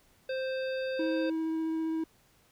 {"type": "harmonic tone", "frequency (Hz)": 523.3, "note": "C5", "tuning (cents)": 0, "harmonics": [1, 3, 5, 7, 9], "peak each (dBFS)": [-31, -41, -45, -48, -50], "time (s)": [0.29, 1.3], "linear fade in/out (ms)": 5}
{"type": "tone with vibrato", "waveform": "triangle", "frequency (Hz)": 321.5, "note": "E4", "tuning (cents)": -43, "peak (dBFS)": -27, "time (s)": [0.99, 2.04], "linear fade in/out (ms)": 5, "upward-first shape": "sine", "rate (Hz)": 15, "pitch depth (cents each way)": 8}
{"effects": ["pink hiss -65 dBFS RMS until 2.51 s"]}